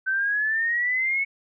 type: exponential sweep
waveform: sine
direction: up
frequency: 1528 to 2217 Hz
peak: -21 dBFS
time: 0.06-1.25 s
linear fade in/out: 20 ms
effects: none